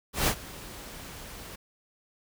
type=noise with ADSR envelope; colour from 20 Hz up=pink; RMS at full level=-23 dBFS; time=0.13-1.56 s; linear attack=140 ms; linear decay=76 ms; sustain=-20 dB; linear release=11 ms; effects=none